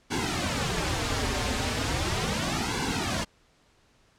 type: noise with flanger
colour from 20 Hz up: pink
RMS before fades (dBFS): -28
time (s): 0.1-3.25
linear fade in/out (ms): 20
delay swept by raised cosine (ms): 1.6 to 6.1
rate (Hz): 0.37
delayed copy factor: -1
effects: pink hiss -63 dBFS RMS until 4.18 s + low-pass 7000 Hz 12 dB/octave